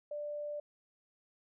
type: tone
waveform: sine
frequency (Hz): 590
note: D5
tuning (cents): +8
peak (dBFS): -37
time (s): 0.11-0.6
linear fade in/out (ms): 5
effects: none